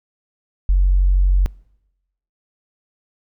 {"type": "tone", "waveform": "sine", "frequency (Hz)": 46.25, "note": "F#1", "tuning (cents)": 0, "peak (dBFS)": -10, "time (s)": [0.69, 1.46], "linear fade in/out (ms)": 0, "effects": ["noise-tail reverb RT60 0.9 s tail -25 dB re dry", "tanh soft clip ceiling -6 dBFS"]}